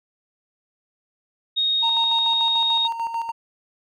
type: tone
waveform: sine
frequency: 3732 Hz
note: A#7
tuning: 1 cent sharp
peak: -18 dBFS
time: 1.56-2.88 s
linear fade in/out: 20 ms
type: tone with tremolo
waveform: triangle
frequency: 920 Hz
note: A#5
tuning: 23 cents flat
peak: -20 dBFS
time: 1.82-3.32 s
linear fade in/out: 20 ms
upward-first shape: square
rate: 6.8 Hz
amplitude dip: 55%
effects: none